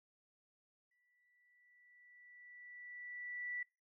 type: tone with exponential growth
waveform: sine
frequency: 1962 Hz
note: B6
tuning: 12 cents flat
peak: -38 dBFS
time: 0.91-3.63 s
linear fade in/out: 5 ms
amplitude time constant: 590 ms
effects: noise-tail reverb RT60 0.3 s tail -24 dB re dry